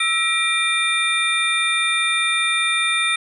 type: tone cluster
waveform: sine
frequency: 1315 / 1907 / 2375 / 3625 / 9080 Hz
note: E6 / A#6 / D7 / A#7 / C#9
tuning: -5 / +39 / +19 / -49 / +41 cents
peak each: -25 / -26 / -20 / -22 / -29 dBFS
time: 0-3.16 s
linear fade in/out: 5 ms
effects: none